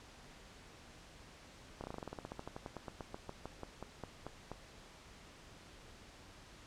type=slowing click train; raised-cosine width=1 ms; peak=-29 dBFS; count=27; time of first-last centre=1.81-4.516 s; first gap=29 ms; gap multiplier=1.09; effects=pink hiss -57 dBFS RMS until 6.66 s + low-pass 7000 Hz 12 dB/octave